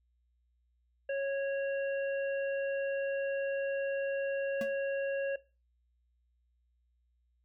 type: harmonic tone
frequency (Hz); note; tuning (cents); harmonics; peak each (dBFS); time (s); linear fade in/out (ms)
551; C#5; -11; 1 / 3 / 5; -31 / -41 / -45; 1.09-5.36; 5
type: tone with exponential decay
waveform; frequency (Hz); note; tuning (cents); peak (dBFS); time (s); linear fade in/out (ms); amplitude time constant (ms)
square; 224.3; A3; +34; -34; 4.61-4.72; 2; 23
effects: noise-tail reverb RT60 0.3 s tail -18 dB re dry + added 60 Hz sine -70 dBFS peak until 7.44 s